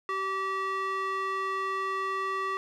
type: tone with band-pass filter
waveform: square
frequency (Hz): 385.4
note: G4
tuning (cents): -29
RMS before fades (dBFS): -31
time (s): 0.09-2.57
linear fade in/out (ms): 0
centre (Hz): 1400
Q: 2.6
effects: none